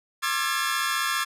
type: tone cluster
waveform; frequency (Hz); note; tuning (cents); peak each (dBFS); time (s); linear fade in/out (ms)
sawtooth; 1076 / 1193 / 1348 / 1667 / 1742; C6 / D6 / E6 / G#6 / A6; +48 / +27 / +38 / +6 / -18; -27; 0.22-1.25; 20
effects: resampled to 32000 Hz